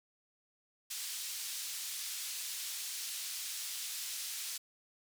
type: band-pass noise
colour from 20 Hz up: pink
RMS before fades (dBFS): -41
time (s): 0.9-4.58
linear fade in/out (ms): 10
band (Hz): 3900 to 14000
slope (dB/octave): 12
effects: none